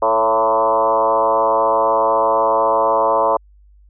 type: tone with frequency modulation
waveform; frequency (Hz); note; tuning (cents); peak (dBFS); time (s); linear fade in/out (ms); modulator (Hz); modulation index
sine; 784; G5; 0; -12; 0.02-3.37; 5; 114; 2.8
effects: added 50 Hz sine -45 dBFS peak until 3.89 s